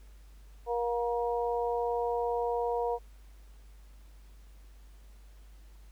harmonic tone, 237.4 Hz, A#3, 32 cents sharp, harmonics 2 / 3 / 4, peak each -30 / -34 / -35 dBFS, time 0.66-2.99 s, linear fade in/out 50 ms, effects added 50 Hz sine -50 dBFS peak until 5.91 s + pink hiss -65 dBFS RMS until 5.91 s

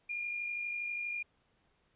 sine tone with amplitude modulation, 2416 Hz, D7, 48 cents sharp, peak -33 dBFS, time 0.09-1.23 s, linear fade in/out 10 ms, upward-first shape sine, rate 52.4 Hz, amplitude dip 40%, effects pink hiss -73 dBFS RMS until 1.95 s + resampled to 8000 Hz

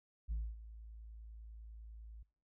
sine tone with ADSR envelope, 55 Hz, A1, in tune, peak -32 dBFS, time 0.28-2.23 s, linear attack 34 ms, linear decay 240 ms, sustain -17 dB, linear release 6 ms, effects noise-tail reverb RT60 0.5 s tail -25 dB re dry + tanh soft clip ceiling -34 dBFS

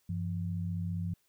sine tone pair together, 95.9 / 170.87 Hz, G2 / F3, -37 / -38 cents, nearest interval minor seventh, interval 999 cents, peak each -34 / -35 dBFS, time 0.09-1.14 s, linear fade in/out 5 ms, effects white hiss -73 dBFS RMS until 1.28 s

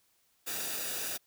white noise with comb filter, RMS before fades -36 dBFS, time 0.46-1.18 s, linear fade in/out 20 ms, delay 0.94 ms, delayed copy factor -0.55, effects white hiss -71 dBFS RMS until 1.26 s

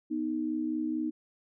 sine tone pair together, 246.9 / 311.3 Hz, B3 / D#4, 0 / +1 cents, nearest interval major third, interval 401 cents, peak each -34 / -30 dBFS, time 0.1-1.11 s, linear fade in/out 20 ms, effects none

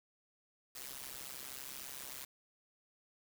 white noise with amplitude modulation, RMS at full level -43 dBFS, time 0.75-2.25 s, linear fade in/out 5 ms, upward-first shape sine, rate 133 Hz, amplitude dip 95%, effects none

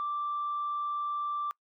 sine tone, 1174 Hz, D6, 1 cent flat, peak -29 dBFS, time 0-1.51 s, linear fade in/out 0 ms, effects noise-tail reverb RT60 0.1 s tail -24 dB re dry + tanh soft clip ceiling -26 dBFS

